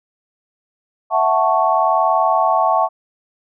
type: chord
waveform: sine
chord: F# minor seventh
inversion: third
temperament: equal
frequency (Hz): 659.3 / 740 / 880 / 1108.7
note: E5 / F#5 / A5 / C#6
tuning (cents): 0 / 0 / 0 / 0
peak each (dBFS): -18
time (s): 1.1-2.89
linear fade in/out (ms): 50
effects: none